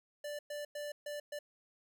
square tone bursts at uneven times, 587.3 Hz, D5, in tune, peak -40 dBFS, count 5, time 0.24-0.39 / 0.5-0.65 / 0.75-0.92 / 1.06-1.2 / 1.32-1.39 s, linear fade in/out 5 ms, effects none

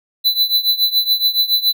square tone with tremolo, 3997 Hz, B7, 20 cents sharp, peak -10 dBFS, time 0.24-1.73 s, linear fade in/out 20 ms, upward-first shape triangle, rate 7.1 Hz, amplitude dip 90%, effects none

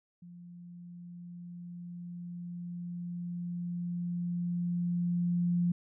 sine tone with level ramp, 174.61 Hz, F3, in tune, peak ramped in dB -47 to -25 dBFS, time 0.22-5.72 s, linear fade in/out 5 ms, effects none

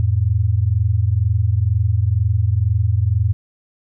sine tone pair together, 87.31 / 109.4 Hz, F2 / A2, 0 / -9 cents, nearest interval major third, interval 391 cents, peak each -17 / -16 dBFS, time 0-3.33 s, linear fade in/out 0 ms, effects none

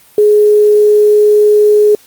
sine tone with quantisation, 419.6 Hz, G#4, 18 cents sharp, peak -4 dBFS, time 0.18-1.95 s, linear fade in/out 2 ms, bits 5, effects white hiss -44 dBFS RMS until 2.06 s + Opus 32 kbps

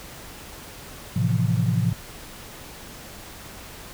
sine chord, F major seventh, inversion first, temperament equal with one note detuned, 110 / 130.81 / 164.81 / 176.03 Hz, A2 / C3 / E3 / F3, 0 / 0 / 0 / +14 cents, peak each -23 / -24 / -26 / -26 dBFS, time 1.16-1.93 s, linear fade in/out 5 ms, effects pink hiss -41 dBFS RMS until 3.93 s

